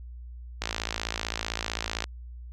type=click train; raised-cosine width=0.2 ms; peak=-11 dBFS; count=80; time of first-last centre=0.62-2.041 s; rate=55.6 Hz; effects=added 60 Hz sine -39 dBFS peak until 2.52 s